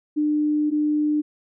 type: tone pair in turn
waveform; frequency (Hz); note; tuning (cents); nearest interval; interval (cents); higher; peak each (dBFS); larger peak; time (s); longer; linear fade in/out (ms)
sine; 300 / 300; D4 / D4; +37 / +37; unison; 0; neither; -18; neither; 0.16-0.71 / 0.71-1.22; first; 20
effects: none